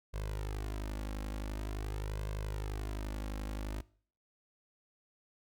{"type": "tone with flanger", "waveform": "sawtooth", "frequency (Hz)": 51.6, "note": "G#1", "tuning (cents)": -10, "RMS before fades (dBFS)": -38, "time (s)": [0.13, 3.82], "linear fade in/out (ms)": 20, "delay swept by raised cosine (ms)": [1.9, 3.7], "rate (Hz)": 0.46, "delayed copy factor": 0.8, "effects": ["noise-tail reverb RT60 0.5 s tail -21 dB re dry"]}